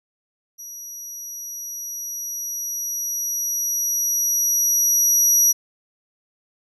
35% pulse tone with level ramp, 5800 Hz, F#8, 35 cents flat, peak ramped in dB -32 to -10 dBFS, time 0.58-5.53 s, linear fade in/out 20 ms, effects none

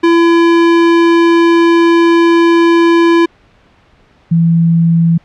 square / sine tone pair in turn, 337 / 166.76 Hz, E4 / E3, +38 / +20 cents, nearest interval octave, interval 1218 cents, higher first, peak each -6 dBFS, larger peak neither, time 0.03-3.26 / 4.31-5.18 s, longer first, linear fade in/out 10 ms, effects pink hiss -48 dBFS RMS until 5.24 s + low-pass 3000 Hz 12 dB/octave

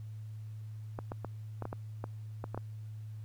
clicks, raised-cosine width 1 ms, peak -24 dBFS, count 10, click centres 0.989 / 1.119 / 1.247 / 1.623 / 1.654 / 1.729 / 2.041 / 2.441 / 2.546 / 2.576 s, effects added 108 Hz sine -41 dBFS peak until 3.24 s + pink hiss -68 dBFS RMS until 3.24 s

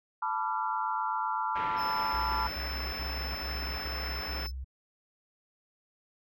sine chord, B half-diminished seventh, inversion third, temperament equal with one note detuned, 880 / 987.8 / 1174.7 / 1370.5 Hz, A5 / B5 / D6 / F6, 0 / 0 / 0 / -33 cents, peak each -33 / -33 / -37 / -35 dBFS, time 0.22-2.47 s, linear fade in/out 5 ms
white low-pass noise, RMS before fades -40 dBFS, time 1.55-4.47 s, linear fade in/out 10 ms, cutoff 2400 Hz, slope 24 dB/octave
square tone, 5274 Hz, E8, in tune, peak -38 dBFS, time 1.76-4.52 s, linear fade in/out 50 ms
sine tone bursts, 65.41 Hz, C2, in tune, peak -35 dBFS, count 6, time 2.13-4.645 s, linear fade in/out 10 ms, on 370 ms, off 59 ms
effects none

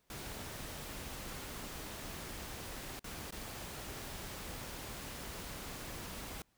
pink noise with dropouts, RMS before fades -45 dBFS, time 0.1-6.42 s, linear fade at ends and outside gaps 2 ms, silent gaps 2.994-3.042 / 3.308-3.323 s, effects pink hiss -75 dBFS RMS until 6.57 s

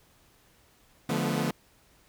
sawtooth chord, B half-diminished seventh, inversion first, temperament equal with one note detuned, 146.83 / 174.61 / 216.1 / 246.9 Hz, D3 / F3 / A3 / B3, 0 / 0 / -31 / 0 cents, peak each -28 dBFS, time 1.09-1.51 s, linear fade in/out 5 ms, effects pink hiss -62 dBFS RMS until 2.08 s

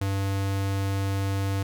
square tone, 97.9 Hz, G2, 2 cents flat, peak -25 dBFS, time 0.01-1.63 s, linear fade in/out 5 ms, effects none

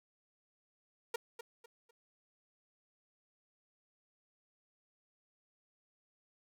sawtooth tone with echo, 466.3 Hz, A#4, 1 cent sharp, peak -30 dBFS, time 1.14-1.16 s, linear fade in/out 5 ms, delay 250 ms, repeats 3, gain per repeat -10 dB, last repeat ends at 1.91 s, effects none

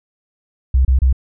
sine tone bursts, 64.8 Hz, C2, 16 cents flat, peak -9 dBFS, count 3, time 0.74-1.128 s, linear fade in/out 5 ms, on 110 ms, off 29 ms, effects none

